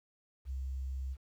sine tone, 66 Hz, C2, 16 cents sharp, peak -35 dBFS, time 0.45-1.17 s, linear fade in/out 50 ms, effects 11-bit

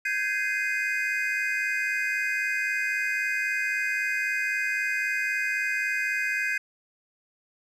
triangle chord, Ab major seventh, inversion third, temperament just, 1557.4 / 1661.2 / 2077 / 2492 Hz, G6 / Ab6 / C7 / Eb7, -12 / 0 / -13 / +2 cents, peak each -29 dBFS, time 0.05-6.58 s, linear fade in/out 5 ms, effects none

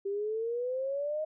sine exponential sweep, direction up, 391.3 to 628 Hz, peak -30 dBFS, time 0.05-1.25 s, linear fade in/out 10 ms, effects none

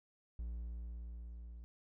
triangle tone with level ramp, 58.27 Hz, A#1, in tune, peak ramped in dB -37 to -46 dBFS, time 0.39-1.64 s, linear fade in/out 0 ms, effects none

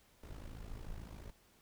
brown noise with amplitude modulation, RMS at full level -44 dBFS, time 0.23-1.31 s, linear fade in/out 5 ms, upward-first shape sine, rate 53.7 Hz, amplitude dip 75%, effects pink hiss -68 dBFS RMS until 1.61 s

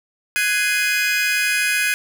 40% pulse chord, Ab dominant seventh, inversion third, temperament just, 1495.1 / 1661.2 / 2077 / 2492 Hz, Gb6 / Ab6 / C7 / Eb7, +18 / 0 / -13 / +2 cents, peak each -24 / -21 / -26 / -20 dBFS, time 0.36-1.94 s, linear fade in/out 0 ms, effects none

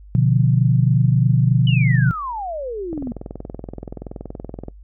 sine chord, B diminished, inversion none, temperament equal, 123.47 / 146.83 / 174.61 Hz, B2 / D3 / F3, 0 / 0 / 0 cents, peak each -15 / -17 / -20 dBFS, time 0.15-2.11 s, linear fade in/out 0 ms
sine exponential sweep, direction down, 3015 to 230.6 Hz, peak -24 dBFS, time 1.67-3.12 s, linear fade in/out 2 ms
click train, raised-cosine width 2 ms, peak -17 dBFS, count 38, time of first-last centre 2.93-4.684 s, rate 21.1 Hz
effects noise-tail reverb RT60 0.1 s tail -22 dB re dry + added 50 Hz sine -39 dBFS peak until 4.83 s

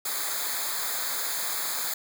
white noise with comb filter, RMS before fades -30 dBFS, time 0.05-1.94 s, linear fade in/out 5 ms, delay 0.35 ms, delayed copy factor -1, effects none

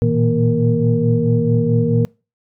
sine tone cluster, 114.8 / 119.4 / 160.7 / 234.8 / 466.2 Hz, A#2 / A#2 / E3 / A#3 / A#4, -26 / +42 / -44 / +13 / 0 cents, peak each -19 dBFS, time 0.02-2.05 s, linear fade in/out 0 ms, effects noise-tail reverb RT60 0.3 s tail -25 dB re dry + tanh soft clip ceiling -1 dBFS

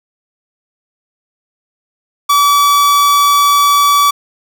45% pulse tone, 1148 Hz, D6, 40 cents flat, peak -7 dBFS, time 2.29-4.11 s, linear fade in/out 10 ms, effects none

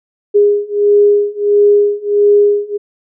sine beating tone pair, 410 / 411.5 Hz, G#4 / G#4, -22 / -16 cents, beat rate 1.5 Hz, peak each -11 / -10 dBFS, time 0.34-2.78 s, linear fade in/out 20 ms, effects none

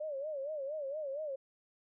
sine tone with vibrato, 580 Hz, D5, 22 cents flat, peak -36 dBFS, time 0-1.36 s, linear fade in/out 10 ms, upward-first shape sine, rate 4.3 Hz, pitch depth 140 cents each way, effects none

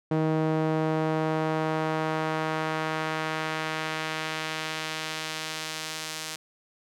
sawtooth tone with band-pass filter sweep, 157.6 Hz, D#3, 23 cents sharp, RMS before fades -29 dBFS, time 0.11-6.36 s, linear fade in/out 5 ms, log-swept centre 400 to 6100 Hz, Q 0.74, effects none

